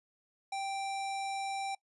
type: tone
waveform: square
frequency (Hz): 784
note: G5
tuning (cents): 0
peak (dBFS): -35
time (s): 0.52-1.75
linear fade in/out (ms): 5
effects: noise-tail reverb RT60 0.1 s tail -23 dB re dry + resampled to 24000 Hz